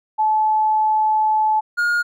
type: tone pair in turn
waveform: sine / triangle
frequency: 864 / 1426.6 Hz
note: A5 / F6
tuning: -32 / +36 cents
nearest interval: major sixth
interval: 868 cents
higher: second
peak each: -14 dBFS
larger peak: neither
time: 0.18-1.61 / 1.77-2.03 s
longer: first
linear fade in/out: 20 ms
effects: none